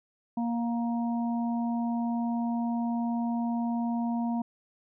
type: harmonic tone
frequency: 234.7 Hz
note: A#3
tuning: 12 cents sharp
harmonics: 1 / 3 / 4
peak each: -27 / -37 / -39 dBFS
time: 0.37-4.42 s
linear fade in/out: 5 ms
effects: none